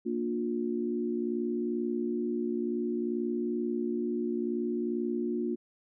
sine chord, Bb major, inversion none, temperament equal with one note detuned, 233.1 / 293.7 / 355.9 Hz, Bb3 / D4 / F4, 0 / 0 / +33 cents, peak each -32 / -36 / -32 dBFS, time 0.05-5.56 s, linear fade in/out 20 ms, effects none

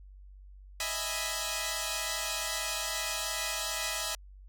5% pulse chord, E major seventh, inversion third, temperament equal, 622.3 / 659.3 / 830.6 / 987.8 Hz, D#5 / E5 / G#5 / B5, 0 / 0 / 0 / 0 cents, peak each -26 dBFS, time 0.8-4.15 s, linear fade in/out 2 ms, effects added 48 Hz sine -48 dBFS peak until 4.48 s

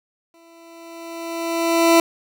20% pulse tone with exponential growth, 333.7 Hz, E4, 21 cents sharp, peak -5 dBFS, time 0.34-2 s, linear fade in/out 1 ms, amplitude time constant 360 ms, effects none

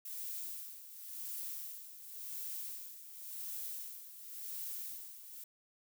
violet noise with tremolo, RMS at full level -42 dBFS, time 0.05-5.44 s, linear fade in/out 5 ms, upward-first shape sine, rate 0.92 Hz, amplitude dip 70%, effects none

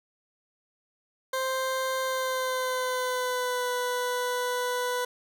20% pulse tone with pitch glide, 523.3 to 494.5 Hz, C5 to B4, 0 to +2 cents, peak -22 dBFS, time 1.33-5.05 s, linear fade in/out 5 ms, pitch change -98 cents, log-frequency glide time 2.02-3.7 s, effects none

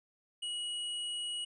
square tone, 2910 Hz, F#7, 29 cents flat, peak -36 dBFS, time 0.42-1.45 s, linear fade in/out 10 ms, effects resampled to 24000 Hz

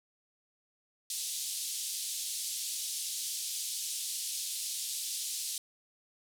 white band-pass noise, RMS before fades -37 dBFS, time 1.1-5.58 s, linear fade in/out 2 ms, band 3400 to 11000 Hz, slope 24 dB/octave, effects none

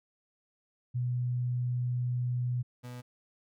sine / 35% pulse tone pair in turn, 123.47 / 123.47 Hz, B2 / B2, 0 / 0 cents, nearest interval unison, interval 0 cents, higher neither, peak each -28 / -39 dBFS, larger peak first, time 0.94-2.63 / 2.83-3.02 s, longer first, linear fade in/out 20 ms, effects none

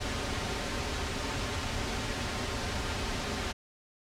pink noise with comb filter, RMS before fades -33 dBFS, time 0-3.53 s, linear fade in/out 20 ms, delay 6.1 ms, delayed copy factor -0.5, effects low-pass 6000 Hz 12 dB/octave

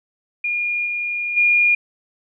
sine tone with level steps, 2424 Hz, D#7, 46 cents flat, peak -19 / -21 / -12 dBFS, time 0.44-1.75 s, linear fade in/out 5 ms, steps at 0.85 / 1.36 s, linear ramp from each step 20 ms, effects none

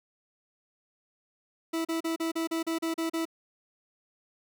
40% pulse tone bursts, 327.7 Hz, E4, 10 cents flat, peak -27 dBFS, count 10, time 1.73-3.254 s, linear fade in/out 10 ms, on 120 ms, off 36 ms, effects none

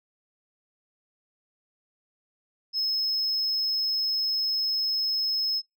sine tone, 5180 Hz, E8, 31 cents flat, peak -21 dBFS, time 2.73-5.62 s, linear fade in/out 50 ms, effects noise-tail reverb RT60 0.2 s tail -26 dB re dry + tanh soft clip ceiling -23 dBFS

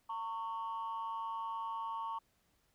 sine tone pair together, 909.4 / 1108.7 Hz, A#5 / C#6, -43 / 0 cents, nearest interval minor third, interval 343 cents, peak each -38 / -39 dBFS, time 0.09-2.19 s, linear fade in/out 10 ms, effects tanh soft clip ceiling -33 dBFS + pink hiss -75 dBFS RMS until 2.74 s

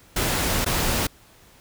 pink noise with dropouts, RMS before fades -23 dBFS, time 0.16-1.07 s, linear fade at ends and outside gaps 5 ms, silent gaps 0.647-0.661 s, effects pink hiss -53 dBFS RMS until 1.6 s

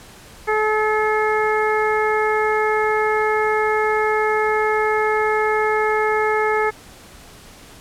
harmonic tone, 430 Hz, A4, 40 cents flat, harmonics 1 / 2 / 3 / 4 / 5, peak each -19 / -22 / -24 / -25 / -26 dBFS, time 0.47-6.71 s, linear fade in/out 20 ms, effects pink hiss -43 dBFS RMS until 7.8 s + low-pass 12000 Hz 12 dB/octave

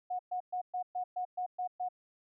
sine tone bursts, 728 Hz, F#5, 28 cents flat, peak -32 dBFS, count 9, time 0.1-1.888 s, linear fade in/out 10 ms, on 92 ms, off 120 ms, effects none

